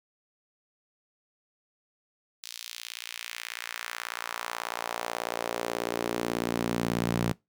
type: tone with high-pass filter sweep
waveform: sawtooth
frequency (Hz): 58.27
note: A#1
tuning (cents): 0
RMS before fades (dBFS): -33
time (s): 2.43-7.33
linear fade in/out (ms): 5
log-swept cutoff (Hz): 4200 to 150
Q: 1.4
effects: noise-tail reverb RT60 0.2 s tail -23 dB re dry